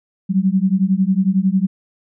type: beating tone pair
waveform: sine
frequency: 185 / 196 Hz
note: F#3 / G3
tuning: 0 / 0 cents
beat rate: 11 Hz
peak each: -16 dBFS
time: 0.29-1.67 s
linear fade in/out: 20 ms
effects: none